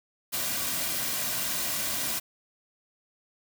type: noise with comb filter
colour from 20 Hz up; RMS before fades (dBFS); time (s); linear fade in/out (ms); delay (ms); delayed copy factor
white; -30; 0.32-2.2; 20; 2.3; -0.5
effects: none